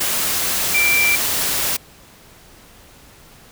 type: tone in noise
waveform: sine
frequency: 2349 Hz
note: D7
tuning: in tune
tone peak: -14 dBFS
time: 0.74-1.16 s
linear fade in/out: 10 ms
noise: white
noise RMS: -20 dBFS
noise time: 0-1.77 s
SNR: +3 dB
effects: pink hiss -46 dBFS RMS until 3.51 s